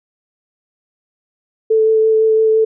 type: tone with vibrato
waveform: sine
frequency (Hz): 440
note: A4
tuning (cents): 0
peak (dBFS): -9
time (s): 1.7-2.65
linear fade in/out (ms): 10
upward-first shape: sine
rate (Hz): 5.9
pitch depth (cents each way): 10
effects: none